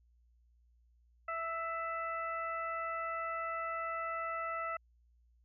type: harmonic tone with a mistuned harmonic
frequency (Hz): 659.3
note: E5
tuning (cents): 0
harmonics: 1 / 2 / 3 / 4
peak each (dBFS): -42 / -37 / -44 / -50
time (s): 1.28-4.77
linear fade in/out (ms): 5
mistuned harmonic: 3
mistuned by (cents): +16
effects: added 59 Hz sine -65 dBFS peak until 5.44 s